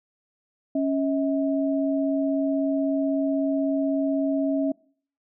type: tone pair together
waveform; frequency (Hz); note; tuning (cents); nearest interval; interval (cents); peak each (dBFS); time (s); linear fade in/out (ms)
sine; 276.2 / 640; C#4 / D#5; -6 / +49; octave + minor third; 1455; -22 / -27; 0.75-4.72; 5
effects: noise-tail reverb RT60 0.5 s tail -23 dB re dry